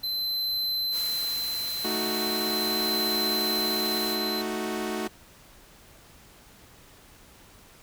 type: tone with tremolo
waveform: square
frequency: 4067 Hz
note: C8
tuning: 50 cents flat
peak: -26 dBFS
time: 0.03-4.42 s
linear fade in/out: 10 ms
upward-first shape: sine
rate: 0.39 Hz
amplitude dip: 40%
type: noise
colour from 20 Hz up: white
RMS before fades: -38 dBFS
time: 0.91-4.18 s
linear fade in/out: 50 ms
type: chord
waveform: sawtooth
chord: D# diminished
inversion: second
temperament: equal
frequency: 220 / 311.1 / 370 Hz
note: A3 / D#4 / F#4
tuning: 0 / 0 / 0 cents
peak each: -29 / -31 / -28 dBFS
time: 1.84-5.08 s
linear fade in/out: 10 ms
effects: pink hiss -53 dBFS RMS until 7.82 s